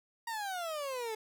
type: exponential sweep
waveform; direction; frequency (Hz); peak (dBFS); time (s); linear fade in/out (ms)
30% pulse; down; 944 to 428; -33; 0.27-1.15; 5
effects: none